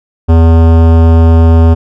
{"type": "tone with hard clipping", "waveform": "sine", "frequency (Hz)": 82.2, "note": "E2", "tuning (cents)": -4, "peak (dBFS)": -4, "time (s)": [0.28, 1.75], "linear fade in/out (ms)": 20, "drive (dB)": 18, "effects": []}